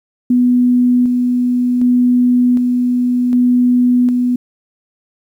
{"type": "tone with tremolo", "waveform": "sine", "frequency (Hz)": 246.9, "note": "B3", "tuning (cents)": 0, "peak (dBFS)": -8, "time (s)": [0.3, 4.36], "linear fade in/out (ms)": 5, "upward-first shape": "square", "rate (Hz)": 0.66, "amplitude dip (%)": 30, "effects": ["8-bit"]}